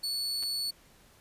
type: tone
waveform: 40% pulse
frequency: 4435 Hz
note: C#8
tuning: in tune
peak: -29 dBFS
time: 0.03-0.71 s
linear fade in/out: 10 ms
type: clicks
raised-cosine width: 0.2 ms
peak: -29 dBFS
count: 2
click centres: 0.426 / 0.435 s
effects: pink hiss -60 dBFS RMS until 1.2 s + resampled to 32000 Hz